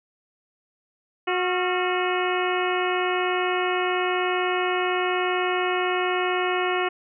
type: harmonic tone with a mistuned harmonic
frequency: 364.2 Hz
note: F#4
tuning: 27 cents flat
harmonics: 1 / 2 / 3 / 4 / 5 / 6 / 7 / 8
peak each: -25 / -28 / -30 / -31 / -32 / -33 / -33 / -34 dBFS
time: 1.27-6.89 s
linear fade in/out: 10 ms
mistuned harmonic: 4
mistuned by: -86 cents
effects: none